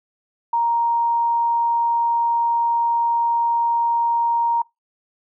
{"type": "tone", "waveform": "sine", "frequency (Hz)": 935, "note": "A#5", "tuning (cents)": 5, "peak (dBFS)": -16, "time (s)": [0.53, 4.62], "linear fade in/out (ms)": 5, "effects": ["noise-tail reverb RT60 0.2 s tail -25 dB re dry"]}